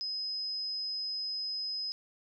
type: tone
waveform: sine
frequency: 5060 Hz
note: D#8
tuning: 28 cents sharp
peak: -33 dBFS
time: 0.01-1.92 s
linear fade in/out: 0 ms
effects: none